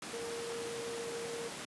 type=tone in noise; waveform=sine; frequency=466.2 Hz; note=A#4; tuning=in tune; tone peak=-39 dBFS; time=0.13-1.48 s; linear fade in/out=2 ms; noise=pink; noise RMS=-42 dBFS; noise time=0.02-1.65 s; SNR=0 dB; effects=high-pass 200 Hz 12 dB/octave + resampled to 24000 Hz